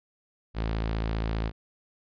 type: tone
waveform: sawtooth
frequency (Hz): 55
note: A1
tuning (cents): 0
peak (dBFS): -23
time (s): 0.54-1.52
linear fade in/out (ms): 50
effects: resampled to 11025 Hz